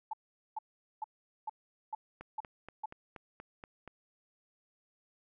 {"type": "tone bursts", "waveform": "sine", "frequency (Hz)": 868, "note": "A5", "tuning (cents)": -24, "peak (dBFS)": -34, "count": 7, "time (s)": [0.11, 2.858], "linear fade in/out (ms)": 5, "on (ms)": 24, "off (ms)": 430}
{"type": "click train", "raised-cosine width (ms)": 0.5, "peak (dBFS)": -31, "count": 8, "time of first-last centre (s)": [2.21, 3.877], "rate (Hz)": 4.2}
{"effects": []}